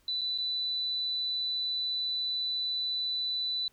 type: tone with dropouts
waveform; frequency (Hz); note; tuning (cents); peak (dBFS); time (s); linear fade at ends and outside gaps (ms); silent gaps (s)
sine; 3983; B7; +14; -29; 0.08-3.68; 2; 0.211-0.215 / 0.378-0.384
effects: pink hiss -67 dBFS RMS until 3.72 s